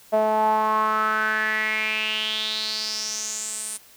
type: tone with band-pass filter sweep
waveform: sawtooth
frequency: 216.5 Hz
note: A3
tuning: 28 cents flat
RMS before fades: -24 dBFS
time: 0.12-3.78 s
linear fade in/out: 20 ms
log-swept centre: 670 to 9500 Hz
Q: 6
effects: white hiss -51 dBFS RMS until 3.96 s